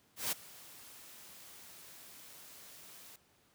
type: noise with ADSR envelope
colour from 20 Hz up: white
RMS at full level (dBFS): -33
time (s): 0.16-3.16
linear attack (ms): 160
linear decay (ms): 13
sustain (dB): -21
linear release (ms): 3
effects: pink hiss -69 dBFS RMS until 3.54 s + high-pass 80 Hz 12 dB/octave